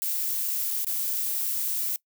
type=noise with dropouts; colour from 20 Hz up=violet; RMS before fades=-28 dBFS; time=0.02-1.96 s; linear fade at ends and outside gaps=0 ms; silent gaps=0.706-0.71 / 0.846-0.868 s; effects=noise-tail reverb RT60 0.1 s tail -22 dB re dry